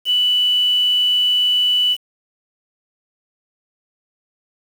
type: tone with quantisation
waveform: sine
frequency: 2971 Hz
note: F#7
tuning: 6 cents sharp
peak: -13 dBFS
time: 0.05-1.97 s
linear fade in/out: 50 ms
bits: 6
effects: none